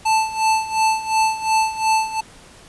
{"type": "tone with tremolo", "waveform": "square", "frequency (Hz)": 880, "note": "A5", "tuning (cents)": 0, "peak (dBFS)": -14, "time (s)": [0.05, 2.21], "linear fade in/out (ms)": 10, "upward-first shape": "sine", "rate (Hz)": 2.8, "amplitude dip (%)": 80, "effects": ["pink hiss -45 dBFS RMS until 2.68 s", "resampled to 24000 Hz"]}